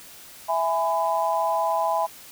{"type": "chord", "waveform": "sine", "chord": "E major", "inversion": "none", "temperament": "equal with one note detuned", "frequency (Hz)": [659.3, 830.6, 1003.3], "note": ["E5", "G#5", "B5"], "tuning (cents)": [0, 0, 27], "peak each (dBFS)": -25, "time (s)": [0.48, 2.07], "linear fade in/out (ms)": 20, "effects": ["white hiss -45 dBFS RMS until 2.31 s"]}